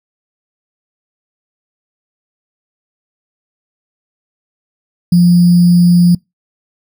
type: tone with sample-and-hold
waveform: sine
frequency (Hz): 174.9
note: F3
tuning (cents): +3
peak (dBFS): -4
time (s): 5.12-6.15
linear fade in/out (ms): 5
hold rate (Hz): 4900
effects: noise-tail reverb RT60 0.2 s tail -26 dB re dry